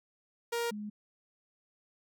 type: tone pair in turn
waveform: sawtooth / sine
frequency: 469.7 / 209.2 Hz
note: A#4 / G#3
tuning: +13 / +13 cents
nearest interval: octave + major second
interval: 1400 cents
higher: first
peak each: -27 / -37 dBFS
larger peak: first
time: 0.52-0.71 / 0.71-0.9 s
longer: neither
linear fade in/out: 10 ms
effects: none